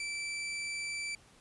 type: tone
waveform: sawtooth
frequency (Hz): 2328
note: D7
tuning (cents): -16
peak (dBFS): -32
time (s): 0-1.15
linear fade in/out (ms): 2
effects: pink hiss -61 dBFS RMS until 1.4 s + resampled to 24000 Hz